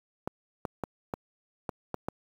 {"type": "clicks", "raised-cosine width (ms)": 1, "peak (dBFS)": -17, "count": 7, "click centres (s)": [0.275, 0.652, 0.837, 1.138, 1.692, 1.943, 2.085], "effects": ["high-pass 80 Hz 12 dB/octave", "8-bit"]}